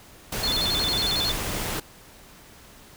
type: noise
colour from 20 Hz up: pink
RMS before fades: -29 dBFS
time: 0.32-1.8 s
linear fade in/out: 5 ms
type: tone with vibrato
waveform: sine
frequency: 3887 Hz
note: B7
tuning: 28 cents flat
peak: -23 dBFS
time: 0.43-1.32 s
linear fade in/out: 5 ms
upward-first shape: square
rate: 11 Hz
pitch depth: 170 cents each way
effects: pink hiss -49 dBFS RMS until 2.96 s